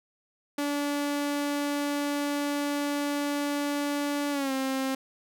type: tone with pitch glide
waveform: sawtooth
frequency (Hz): 288.3 to 265.9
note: D4 to C4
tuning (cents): -32 to +28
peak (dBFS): -23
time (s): 0.58-4.95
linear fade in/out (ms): 5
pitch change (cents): -140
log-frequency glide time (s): 4.31-4.52
effects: none